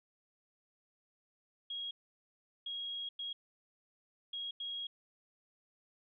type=tone bursts at uneven times; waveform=sine; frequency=3289 Hz; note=G#7; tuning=18 cents flat; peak=-38 dBFS; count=5; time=1.7-1.91 / 2.66-3.09 / 3.19-3.33 / 4.33-4.51 / 4.6-4.87 s; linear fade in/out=5 ms; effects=none